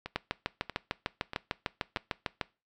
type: two click trains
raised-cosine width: 0.3 ms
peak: -13 / -21 dBFS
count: 16 / 4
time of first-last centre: 0.16-2.412 / 0.06-1.971 s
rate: 6.66 / 1.57 Hz
effects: noise-tail reverb RT60 0.3 s tail -22 dB re dry